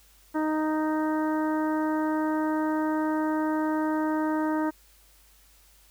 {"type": "harmonic tone", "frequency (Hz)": 310.4, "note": "D#4", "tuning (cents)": -4, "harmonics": [1, 2, 3, 4, 5, 6], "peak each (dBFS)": [-25, -33, -32, -38, -39, -44], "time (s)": [0.34, 4.71], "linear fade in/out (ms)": 20, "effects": ["added 50 Hz sine -59 dBFS peak until 5.9 s", "white hiss -59 dBFS RMS until 5.9 s"]}